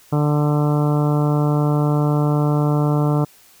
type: harmonic tone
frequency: 148.1 Hz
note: D3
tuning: 15 cents sharp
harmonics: 1 / 2 / 3 / 4 / 5 / 6 / 7 / 8 / 9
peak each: -16 / -22 / -26 / -28 / -30 / -32 / -33 / -34 / -35 dBFS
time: 0.12-3.25 s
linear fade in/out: 10 ms
effects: white hiss -50 dBFS RMS until 3.6 s